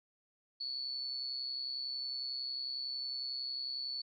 sine tone with amplitude modulation, 4435 Hz, C#8, in tune, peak -34 dBFS, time 0.6-4.02 s, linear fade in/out 10 ms, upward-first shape sine, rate 131 Hz, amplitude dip 60%, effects none

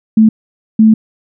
sine tone bursts at uneven times, 219.4 Hz, A3, 5 cents flat, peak -3 dBFS, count 2, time 0.17-0.29 / 0.79-0.94 s, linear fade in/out 5 ms, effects none

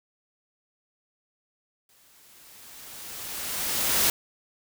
white noise with exponential growth, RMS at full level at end -21 dBFS, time 1.89-4.1 s, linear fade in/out 2 ms, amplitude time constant 480 ms, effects none

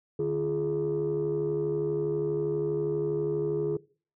sine tone cluster, 150.6 / 345.2 / 417.6 Hz, D3 / F4 / G#4, +44 / -20 / +10 cents, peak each -32 / -31 / -26 dBFS, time 0.19-3.77 s, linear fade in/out 5 ms, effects noise-tail reverb RT60 0.4 s tail -20 dB re dry + tanh soft clip ceiling -21 dBFS

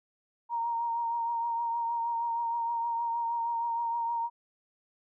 sine tone with vibrato, 932.3 Hz, A#5, in tune, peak -28 dBFS, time 0.49-4.3 s, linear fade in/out 50 ms, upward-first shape triangle, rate 6.4 Hz, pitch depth 29 cents each way, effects none

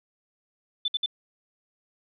sine tone bursts, 3520 Hz, A7, in tune, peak -23 dBFS, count 3, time 0.85-1.061 s, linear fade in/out 5 ms, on 31 ms, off 59 ms, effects none

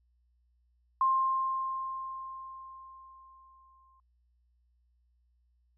sine tone with exponential decay, 1057 Hz, C6, 17 cents sharp, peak -22 dBFS, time 1.01-4 s, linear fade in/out 2 ms, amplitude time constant 650 ms, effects added 60 Hz sine -67 dBFS peak until 5.77 s

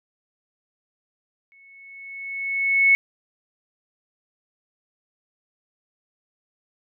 sine tone with exponential growth, 2203 Hz, C#7, 11 cents flat, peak -11 dBFS, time 1.52-2.95 s, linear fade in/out 0 ms, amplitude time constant 310 ms, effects none

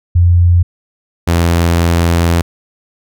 sine / sawtooth tone pair in turn, 87.31 / 84.82 Hz, F2 / E2, 0 / +50 cents, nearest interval minor second, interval 50 cents, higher first, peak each -5 dBFS, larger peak neither, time 0.15-0.63 / 1.27-2.42 s, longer second, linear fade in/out 10 ms, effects none

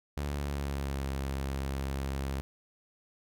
sawtooth tone with pitch glide, 72 to 67.96 Hz, D2 to C#2, -34 to -34 cents, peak -28 dBFS, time 0.17-2.41 s, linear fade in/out 0 ms, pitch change -100 cents, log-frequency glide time 0.29-1.05 s, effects none

